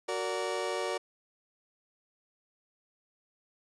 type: chord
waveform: 30% pulse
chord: Gb augmented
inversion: none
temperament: just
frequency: 370 / 462.5 / 578.1 Hz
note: Gb4 / Bb4 / D5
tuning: 0 / -14 / -27 cents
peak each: -33 dBFS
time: 0.08-0.98 s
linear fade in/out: 10 ms
effects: resampled to 22050 Hz